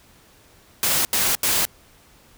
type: noise bursts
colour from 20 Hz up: white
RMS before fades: -20 dBFS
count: 3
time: 0.83-1.652 s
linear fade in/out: 0 ms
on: 220 ms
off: 81 ms
effects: pink hiss -53 dBFS RMS until 2.37 s